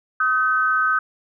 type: tone pair together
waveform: sine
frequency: 1265 / 1529 Hz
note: D#6 / G6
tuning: +28 / -44 cents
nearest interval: minor third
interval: 328 cents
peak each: -19 dBFS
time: 0.2-0.99 s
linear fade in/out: 5 ms
effects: none